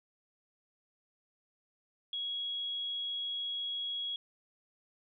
sine tone, 3322 Hz, G#7, in tune, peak -34 dBFS, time 2.13-4.16 s, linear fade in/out 2 ms, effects none

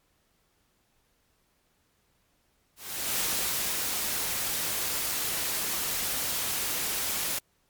white noise with ADSR envelope, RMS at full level -28 dBFS, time 2.76-7.39 s, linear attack 420 ms, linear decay 570 ms, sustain -2 dB, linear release 8 ms, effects pink hiss -70 dBFS RMS until 7.69 s + MP3 96 kbps

